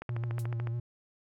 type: click train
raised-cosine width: 0.5 ms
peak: -25 dBFS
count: 10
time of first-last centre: 0.02-0.672 s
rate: 13.8 Hz
type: tone with vibrato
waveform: triangle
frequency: 117.6 Hz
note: A#2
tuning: 16 cents sharp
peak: -29 dBFS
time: 0.09-0.8 s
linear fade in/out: 5 ms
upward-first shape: sine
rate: 7.8 Hz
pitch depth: 37 cents each way
type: noise with exponential decay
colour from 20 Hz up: violet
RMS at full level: -37 dBFS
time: 0.39-0.47 s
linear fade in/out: 2 ms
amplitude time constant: 17 ms
effects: low-pass 11000 Hz 12 dB/octave